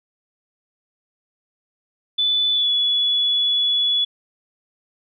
sine tone with pitch glide, 3487 to 3409 Hz, A7 to G#7, -16 to +45 cents, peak -16 dBFS, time 2.18-4.05 s, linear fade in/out 10 ms, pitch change -39 cents, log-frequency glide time 2.52-2.69 s, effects none

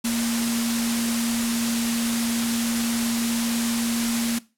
sine tone in noise, 232.7 Hz, A#3, 3 cents flat, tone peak -22 dBFS, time 0.04-4.39 s, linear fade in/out 10 ms, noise white, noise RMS -27 dBFS, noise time 0.04-4.39 s, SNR +2 dB, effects noise-tail reverb RT60 0.3 s tail -20 dB re dry + low-pass 11000 Hz 12 dB/octave

